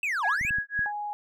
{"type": "linear two-way sweep", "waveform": "triangle", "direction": "down then up", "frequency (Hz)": [2698, 689, 2698], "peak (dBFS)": -24, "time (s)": [0.03, 0.5], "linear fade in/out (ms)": 2, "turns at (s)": 0.26}
{"type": "tone with tremolo", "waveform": "sine", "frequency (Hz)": 1661.2, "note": "G#6", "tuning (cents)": 0, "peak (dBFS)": -23, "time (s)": [0.23, 0.93], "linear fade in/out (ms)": 10, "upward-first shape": "sine", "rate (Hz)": 3.9, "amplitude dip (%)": 100}
{"type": "clicks", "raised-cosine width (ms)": 5, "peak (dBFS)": -27, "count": 5, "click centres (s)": [0.412, 0.45, 0.508, 0.585, 0.792]}
{"type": "tone", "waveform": "sine", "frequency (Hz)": 830.6, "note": "G#5", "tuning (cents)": 0, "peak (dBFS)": -30, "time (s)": [0.86, 1.13], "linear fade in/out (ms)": 0}
{"effects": []}